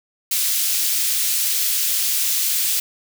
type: high-pass noise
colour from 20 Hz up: white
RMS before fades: -20 dBFS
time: 0.31-2.8 s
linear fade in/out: 5 ms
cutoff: 3000 Hz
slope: 12 dB/octave
effects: none